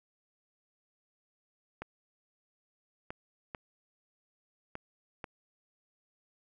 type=clicks; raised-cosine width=0.5 ms; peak=-24 dBFS; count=5; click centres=1.82 / 3.105 / 3.548 / 4.754 / 5.242 s; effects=none